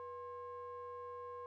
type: ring-modulated tone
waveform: triangle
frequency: 287 Hz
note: D4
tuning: 40 cents flat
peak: -40 dBFS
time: 0-1.46 s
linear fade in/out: 0 ms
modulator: 774 Hz
effects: none